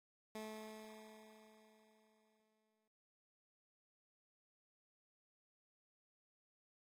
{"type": "tone with exponential decay", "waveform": "15% pulse", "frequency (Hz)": 217, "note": "A3", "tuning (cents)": -24, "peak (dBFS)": -39, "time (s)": [0.35, 2.88], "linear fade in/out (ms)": 2, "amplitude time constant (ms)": 550, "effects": ["AAC 48 kbps"]}